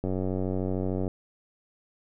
click train, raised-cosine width 2 ms, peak -17 dBFS, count 98, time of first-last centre 0.04-1.079 s, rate 93.4 Hz, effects none

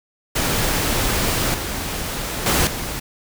pink noise with level steps, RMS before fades -20 / -26 / -17 / -27 dBFS, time 0.35-3 s, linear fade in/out 10 ms, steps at 1.54 / 2.46 / 2.67 s, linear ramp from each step 2 ms, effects none

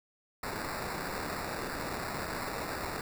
white noise with sample-and-hold, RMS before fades -37 dBFS, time 0.43-3.01 s, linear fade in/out 2 ms, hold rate 3150 Hz, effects none

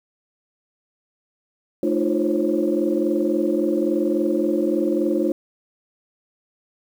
sine tone cluster, 218.3 / 303.3 / 346.9 / 524 / 545 Hz, A3 / D#4 / F4 / C5 / C#5, -13 / -44 / -12 / +2 / -29 cents, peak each -26 / -22 / -21 / -28 / -28 dBFS, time 1.83-5.32 s, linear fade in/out 2 ms, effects tanh soft clip ceiling -7 dBFS + 8-bit

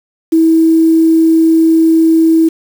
sine tone with quantisation, 324.5 Hz, E4, 27 cents flat, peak -5 dBFS, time 0.32-2.49 s, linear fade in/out 10 ms, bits 5, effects none

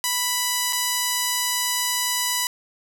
5% pulse tone with dropouts, 987.8 Hz, B5, in tune, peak -9 dBFS, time 0.04-2.47 s, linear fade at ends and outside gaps 1 ms, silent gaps 0.726-0.73 s, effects none

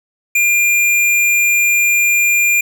square tone, 2400 Hz, D7, 37 cents sharp, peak -11 dBFS, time 0.35-2.61 s, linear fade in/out 5 ms, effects none

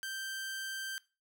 sawtooth tone, 1566 Hz, G6, 2 cents flat, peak -34 dBFS, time 0.03-0.98 s, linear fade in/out 0 ms, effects noise-tail reverb RT60 0.3 s tail -20 dB re dry

